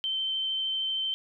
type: tone with vibrato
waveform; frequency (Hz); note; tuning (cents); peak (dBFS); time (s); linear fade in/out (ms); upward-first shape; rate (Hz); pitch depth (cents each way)
sine; 3100; G7; -20; -27; 0.04-1.14; 0; triangle; 13; 13
effects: none